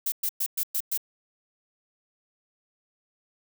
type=noise bursts; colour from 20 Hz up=violet; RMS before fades=-27 dBFS; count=6; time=0.06-0.976 s; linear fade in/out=5 ms; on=61 ms; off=110 ms; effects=none